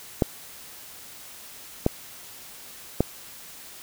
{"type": "clicks", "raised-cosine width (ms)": 2, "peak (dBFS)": -5, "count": 3, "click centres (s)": [0.222, 1.864, 3.006], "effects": ["white hiss -44 dBFS RMS until 3.82 s"]}